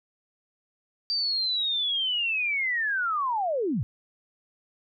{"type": "linear sweep", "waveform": "sine", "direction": "down", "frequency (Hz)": [4693, 91.6], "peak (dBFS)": -24, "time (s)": [1.1, 3.83], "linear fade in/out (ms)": 0, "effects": []}